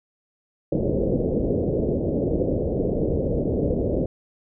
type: low-pass noise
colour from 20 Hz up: white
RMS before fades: -23 dBFS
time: 0.72-4.06 s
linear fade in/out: 5 ms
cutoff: 550 Hz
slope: 48 dB/octave
effects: none